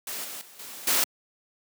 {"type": "noise with level steps", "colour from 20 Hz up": "white", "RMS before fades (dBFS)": [-34, -38, -50, -41, -23], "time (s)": [0.07, 1.04], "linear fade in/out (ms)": 2, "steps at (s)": [0.24, 0.41, 0.59, 0.87], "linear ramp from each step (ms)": 5, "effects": ["high-pass 200 Hz 12 dB/octave"]}